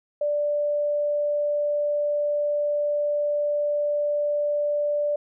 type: tone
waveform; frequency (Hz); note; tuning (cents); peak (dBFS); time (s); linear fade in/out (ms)
sine; 587.3; D5; 0; -21; 0.21-5.16; 5
effects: none